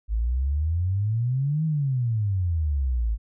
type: exponential two-way sweep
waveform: sine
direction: up then down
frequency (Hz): 51.91 to 161 to 51.91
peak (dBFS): -21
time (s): 0.08-3.18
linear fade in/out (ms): 50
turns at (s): 1.65
effects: none